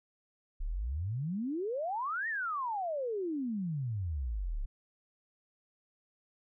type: exponential two-way sweep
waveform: sine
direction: up then down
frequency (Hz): 31.37 to 1888 to 31.37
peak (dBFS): -32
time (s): 0.6-4.66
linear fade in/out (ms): 10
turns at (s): 2.28
effects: none